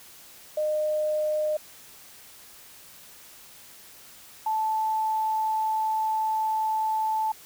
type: tone pair in turn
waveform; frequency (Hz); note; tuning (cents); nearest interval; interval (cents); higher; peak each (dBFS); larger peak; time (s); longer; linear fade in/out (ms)
sine; 611 / 874.8; D#5 / A5; -32 / -10; tritone; 622; second; -23 / -23; neither; 0.57-1.57 / 4.46-7.32; second; 5
effects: white hiss -49 dBFS RMS until 7.45 s